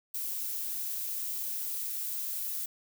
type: noise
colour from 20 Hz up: violet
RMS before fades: -35 dBFS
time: 0.14-2.66 s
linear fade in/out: 5 ms
effects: none